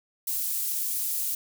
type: high-pass noise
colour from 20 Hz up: pink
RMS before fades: -29 dBFS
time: 0.27-1.35 s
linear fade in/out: 5 ms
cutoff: 12000 Hz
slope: 12 dB/octave
effects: none